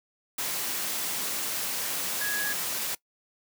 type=tone in noise; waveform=sine; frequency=1668 Hz; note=G#6; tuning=7 cents sharp; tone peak=-29 dBFS; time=2.21-2.53 s; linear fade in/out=5 ms; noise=white; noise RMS=-31 dBFS; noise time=0.38-2.95 s; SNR=-1 dB; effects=noise-tail reverb RT60 0.1 s tail -21 dB re dry + high-pass 150 Hz 12 dB/octave